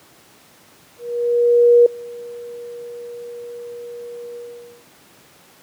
sine tone with ADSR envelope, 478 Hz, A#4, 43 cents sharp, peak -6 dBFS, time 0.98-4.85 s, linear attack 880 ms, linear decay 4 ms, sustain -24 dB, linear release 480 ms, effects pink hiss -49 dBFS RMS until 5.62 s + high-pass 150 Hz 12 dB/octave

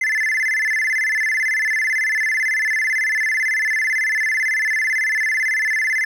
triangle tone with vibrato, 1900 Hz, A#6, 33 cents sharp, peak -15 dBFS, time 0.01-6.05 s, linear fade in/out 5 ms, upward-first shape square, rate 18 Hz, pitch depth 140 cents each way, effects none

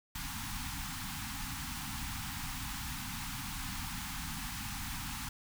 pink band-stop noise, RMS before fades -40 dBFS, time 0.15-5.29 s, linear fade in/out 5 ms, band 290 to 770 Hz, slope 96 dB/octave, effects none

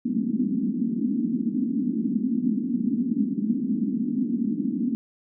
pink band-pass noise, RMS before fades -25 dBFS, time 0.05-4.95 s, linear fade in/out 0 ms, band 210 to 270 Hz, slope 48 dB/octave, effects none

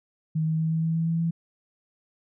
sine tone with pitch steps, 157.9 / 159.09 / 160.29 / 161.5 / 162.71 / 163.94 / 165.18 / 166.42 Hz, D#3 / D#3 / E3 / E3 / E3 / E3 / E3 / E3, +26 / +39 / -48 / -35 / -22 / -9 / +4 / +17 cents, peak -22 dBFS, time 0.35-1.31 s, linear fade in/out 10 ms, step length 120 ms, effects none

